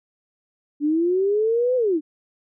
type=linear two-way sweep; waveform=sine; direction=up then down; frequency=285.8 to 514 to 285.8 Hz; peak=-17 dBFS; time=0.8-2.01 s; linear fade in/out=50 ms; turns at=1.76 s; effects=none